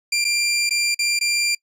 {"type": "tone with dropouts", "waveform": "20% pulse", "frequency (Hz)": 2379, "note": "D7", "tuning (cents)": 22, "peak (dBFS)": -13, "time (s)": [0.12, 1.55], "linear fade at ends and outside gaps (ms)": 5, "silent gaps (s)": [[0.244, 0.249], [0.694, 0.707], [0.946, 0.99], [1.191, 1.21]], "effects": ["noise-tail reverb RT60 0.1 s tail -26 dB re dry", "resampled to 32000 Hz"]}